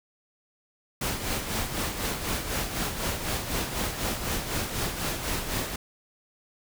pink noise with tremolo, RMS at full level -28 dBFS, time 1.01-5.76 s, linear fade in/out 5 ms, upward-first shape sine, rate 4 Hz, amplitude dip 55%, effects none

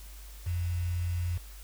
sine tone with quantisation, 87.5 Hz, F2, 4 cents sharp, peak -28 dBFS, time 0.46-1.38 s, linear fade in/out 10 ms, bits 8, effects added 50 Hz sine -44 dBFS peak until 1.63 s + white hiss -53 dBFS RMS until 1.63 s

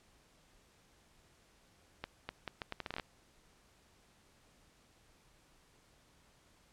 accelerating click train, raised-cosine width 0.3 ms, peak -23 dBFS, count 12, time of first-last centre 2.04-2.998 s, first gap 250 ms, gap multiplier 0.75, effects pink hiss -67 dBFS RMS until 6.72 s + low-pass 10000 Hz 12 dB/octave

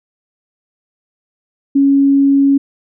sine tone, 277.2 Hz, C#4, in tune, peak -7 dBFS, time 1.75-2.58 s, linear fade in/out 10 ms, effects none

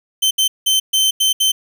sawtooth tone bursts at uneven times, 3091 Hz, G7, 25 cents flat, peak -9 dBFS, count 6, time 0.22-0.31 / 0.38-0.48 / 0.66-0.8 / 0.93-1.11 / 1.2-1.33 / 1.4-1.52 s, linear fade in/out 10 ms, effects none

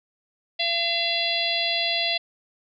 harmonic tone, 680 Hz, F5, 46 cents flat, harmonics 1 / 3 / 4 / 5 / 6 / 7, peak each -30 / -31 / -28 / -27 / -28 / -32 dBFS, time 0.59-2.18 s, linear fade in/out 10 ms, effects none

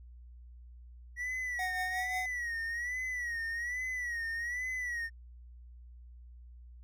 triangle tone with vibrato, 1923 Hz, B6, 47 cents flat, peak -32 dBFS, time 1.16-5.1 s, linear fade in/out 50 ms, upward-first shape sine, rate 1.2 Hz, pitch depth 93 cents each way
square tone with tremolo, 740 Hz, F#5, in tune, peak -34 dBFS, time 1.59-2.26 s, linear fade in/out 2 ms, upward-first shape triangle, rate 5.6 Hz, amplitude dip 70%
effects added 60 Hz sine -49 dBFS peak until 6.83 s

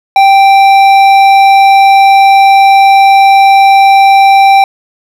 sine tone with hard clipping, 784 Hz, G5, in tune, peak -3 dBFS, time 0.16-4.64 s, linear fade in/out 2 ms, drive 10 dB, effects none

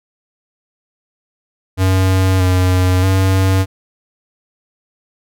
square tone with pitch steps, 94.2 / 91.9 / 95.1 Hz, F#2 / F#2 / F#2, +32 / -11 / +48 cents, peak -11 dBFS, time 1.77-3.66 s, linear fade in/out 50 ms, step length 630 ms, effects none

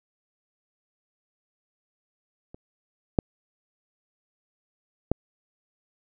clicks, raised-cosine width 2 ms, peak -29 / -6 / -8 dBFS, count 3, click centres 2.545 / 3.188 / 5.116 s, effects none

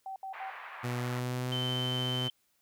sine tone bursts, 770 Hz, G5, 31 cents flat, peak -37 dBFS, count 3, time 0.06-0.5 s, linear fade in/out 2 ms, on 100 ms, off 70 ms
pink band-pass noise, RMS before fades -45 dBFS, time 0.33-1.2 s, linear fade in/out 10 ms, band 830 to 2200 Hz, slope 24 dB/octave
sawtooth tone with pitch glide, 122.6 to 126.63 Hz, B2 to B2, -12 to +44 cents, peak -28 dBFS, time 0.83-2.29 s, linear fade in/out 20 ms, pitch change +56 cents, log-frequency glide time 0.96-1.54 s
sine tone with vibrato, 3080 Hz, G7, 31 cents flat, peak -33 dBFS, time 1.52-2.3 s, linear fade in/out 2 ms, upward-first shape triangle, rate 17 Hz, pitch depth 10 cents each way
effects white hiss -73 dBFS RMS until 2.61 s

